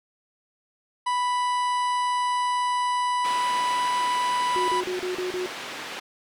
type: harmonic tone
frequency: 987.8 Hz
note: B5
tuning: in tune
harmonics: 1 / 2 / 3 / 4 / 5 / 6 / 8 / 9 / 10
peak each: -22 / -35 / -37 / -42 / -44 / -49 / -49 / -48 / -46 dBFS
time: 1.06-4.81 s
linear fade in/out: 10 ms
type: band-pass noise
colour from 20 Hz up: white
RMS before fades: -36 dBFS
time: 3.24-6 s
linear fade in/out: 10 ms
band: 220 to 3100 Hz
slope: 12 dB/octave
type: tone bursts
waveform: sine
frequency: 365.2 Hz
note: F#4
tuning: 23 cents flat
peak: -26 dBFS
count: 6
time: 4.56-5.46 s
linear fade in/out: 0 ms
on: 120 ms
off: 36 ms
effects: none